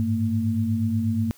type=tone cluster; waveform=sine; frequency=100.1 / 108.4 / 226.9 Hz; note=G2 / A2 / A#3; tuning=+37 / -25 / -47 cents; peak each=-25 / -29 / -23 dBFS; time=0-1.31 s; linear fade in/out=0 ms; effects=white hiss -54 dBFS RMS until 1.37 s